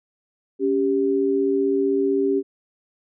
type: tone pair together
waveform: sine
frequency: 278.1 / 393.8 Hz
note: C#4 / G4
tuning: +6 / +8 cents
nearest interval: tritone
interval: 602 cents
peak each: -22 / -19 dBFS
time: 0.59-2.43 s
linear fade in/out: 50 ms
effects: none